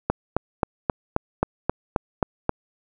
click train, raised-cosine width 1 ms, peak -5 dBFS, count 10, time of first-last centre 0.1-2.494 s, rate 3.76 Hz, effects none

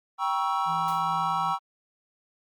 triangle chord, G diminished seventh, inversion none, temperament equal with one note detuned, 784 / 955.2 / 1108.7 / 1318.5 Hz, G5 / Bb5 / Db6 / Fb6, 0 / +42 / 0 / 0 cents, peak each -28 dBFS, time 0.18-1.59 s, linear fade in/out 50 ms
triangle tone with tremolo, 164.81 Hz, E3, in tune, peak -35 dBFS, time 0.65-1.55 s, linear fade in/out 50 ms, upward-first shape sine, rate 2.4 Hz, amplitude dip 25%
white noise with exponential decay, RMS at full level -41 dBFS, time 0.88-1.13 s, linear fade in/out 1 ms, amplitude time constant 54 ms
effects Opus 48 kbps

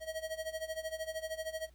square tone with tremolo, 638 Hz, D#5, 43 cents sharp, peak -35 dBFS, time 0-1.7 s, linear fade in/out 50 ms, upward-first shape sine, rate 13 Hz, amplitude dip 85%, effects added 60 Hz sine -58 dBFS peak until 1.74 s + pink hiss -71 dBFS RMS until 1.74 s

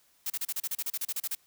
blue noise bursts, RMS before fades -32 dBFS, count 15, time 0.26-1.351 s, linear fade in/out 5 ms, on 41 ms, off 34 ms, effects white hiss -66 dBFS RMS until 1.46 s

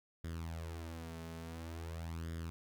sawtooth tone with flanger, 82.4 Hz, E2, in tune, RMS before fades -44 dBFS, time 0.24-2.5 s, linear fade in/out 0 ms, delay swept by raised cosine 0.58 to 4.68 ms, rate 0.48 Hz, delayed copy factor +0.7, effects none

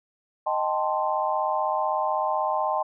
sine chord, A half-diminished seventh, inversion second, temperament equal, 622.3 / 784 / 880 / 1046.5 Hz, Eb5 / G5 / A5 / C6, 0 / 0 / 0 / 0 cents, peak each -28 dBFS, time 0.46-2.83 s, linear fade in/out 10 ms, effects none

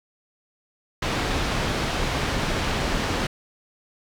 pink low-pass noise, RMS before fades -25 dBFS, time 1.02-3.27 s, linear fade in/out 5 ms, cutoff 4500 Hz, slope 12 dB/octave, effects none

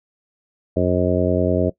harmonic tone, 90 Hz, F#2, 47 cents flat, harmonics 1 / 2 / 3 / 4 / 5 / 6 / 7, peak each -23 / -23 / -23 / -23 / -23 / -23 / -23 dBFS, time 0.76-1.7 s, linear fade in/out 10 ms, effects noise-tail reverb RT60 0.1 s tail -19 dB re dry

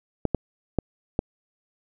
clicks, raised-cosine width 2 ms, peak -8 dBFS, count 4, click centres 0.253 / 0.347 / 0.787 / 1.191 s, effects none

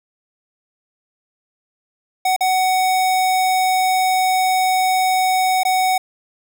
square tone with dropouts, 747 Hz, F#5, 16 cents sharp, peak -15 dBFS, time 2.25-5.98 s, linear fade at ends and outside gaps 5 ms, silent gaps 2.364-2.407 / 5.634-5.65 s, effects none

